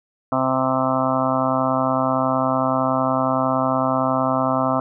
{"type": "harmonic tone", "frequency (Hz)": 130.81, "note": "C3", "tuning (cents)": 0, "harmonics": [1, 2, 4, 5, 6, 7, 8, 9, 10], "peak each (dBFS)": [-29, -23, -28, -23, -27, -29, -26, -27, -27], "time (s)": [0.32, 4.8], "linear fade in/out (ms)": 2, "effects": []}